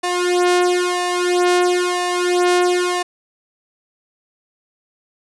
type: tone with flanger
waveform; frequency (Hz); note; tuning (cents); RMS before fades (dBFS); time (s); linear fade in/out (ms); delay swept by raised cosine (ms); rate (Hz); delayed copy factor
sawtooth; 356.8; F4; +37; -17; 0.03-3.03; 10; 1.7 to 2.8; 1; +1
effects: resampled to 24000 Hz